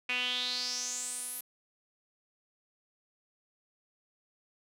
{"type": "tone with band-pass filter sweep", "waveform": "sawtooth", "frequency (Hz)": 248.8, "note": "B3", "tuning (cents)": 13, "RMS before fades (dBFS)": -35, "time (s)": [0.09, 1.41], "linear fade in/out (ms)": 5, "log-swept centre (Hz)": [2500, 12000], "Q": 6.3, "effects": []}